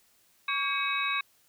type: tone cluster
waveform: sine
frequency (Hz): 1128 / 1618 / 2237 / 2557 / 3815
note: C#6 / G#6 / C#7 / D#7 / A#7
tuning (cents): +30 / -46 / +15 / +47 / +39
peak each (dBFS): -32 / -36 / -34 / -31 / -35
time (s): 0.48-1.21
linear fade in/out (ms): 5
effects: white hiss -65 dBFS RMS until 1.48 s